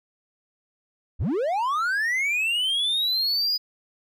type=linear sweep; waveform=triangle; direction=up; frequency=36.71 to 4978 Hz; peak=-20 dBFS; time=1.19-3.58 s; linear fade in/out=20 ms; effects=none